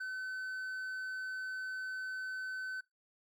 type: tone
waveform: triangle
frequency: 1520 Hz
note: F#6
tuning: 46 cents sharp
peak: -36 dBFS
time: 0-2.81 s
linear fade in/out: 10 ms
effects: noise-tail reverb RT60 0.2 s tail -20 dB re dry